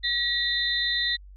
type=tone cluster; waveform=sine; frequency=1920 / 3636 / 4026 Hz; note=B6 / A#7 / B7; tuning=-49 / -44 / +33 cents; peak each=-27 dBFS; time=0.03-1.17 s; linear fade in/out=20 ms; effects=added 48 Hz sine -43 dBFS peak until 1.36 s + MP3 64 kbps